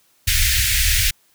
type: band-stop noise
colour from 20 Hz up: pink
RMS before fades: -17 dBFS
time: 0.27-1.11 s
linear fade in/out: 10 ms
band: 100 to 1700 Hz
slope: 48 dB/octave
effects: white hiss -59 dBFS RMS until 1.34 s